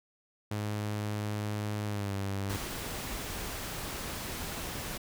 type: tone with pitch glide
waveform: sawtooth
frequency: 105 to 98.54 Hz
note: G#2 to G2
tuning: +19 to +10 cents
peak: -28 dBFS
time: 0.51-2.57 s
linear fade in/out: 5 ms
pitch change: -109 cents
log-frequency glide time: 1.86-2.14 s
type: noise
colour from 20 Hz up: pink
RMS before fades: -38 dBFS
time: 2.49-4.98 s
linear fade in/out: 10 ms
effects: none